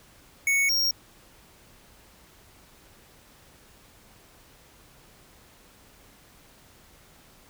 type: tone pair in turn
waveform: square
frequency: 2217 / 5577 Hz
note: C#7 / F8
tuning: 0 / -3 cents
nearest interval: octave + major third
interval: 1597 cents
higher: second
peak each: -21 / -22 dBFS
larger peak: first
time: 0.47-0.69 / 0.69-0.91 s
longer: neither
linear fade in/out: 2 ms
effects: pink hiss -55 dBFS RMS until 7.49 s